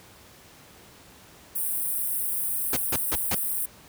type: high-pass noise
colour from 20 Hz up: white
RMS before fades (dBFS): -28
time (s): 1.55-3.66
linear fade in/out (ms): 10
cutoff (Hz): 8600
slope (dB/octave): 96
type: noise bursts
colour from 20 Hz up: pink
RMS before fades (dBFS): -27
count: 4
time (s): 2.73-3.346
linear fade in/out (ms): 0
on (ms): 34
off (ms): 160
effects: pink hiss -51 dBFS RMS until 3.88 s + high-pass 60 Hz 12 dB/octave